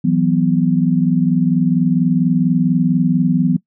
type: chord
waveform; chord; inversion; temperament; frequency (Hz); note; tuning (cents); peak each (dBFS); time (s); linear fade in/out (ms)
sine; E suspended second; none; equal with one note detuned; 164.81 / 185 / 249.2; E3 / F#3 / B3; 0 / 0 / +16; -16; 0.04-3.57; 10
effects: noise-tail reverb RT60 0.1 s tail -21 dB re dry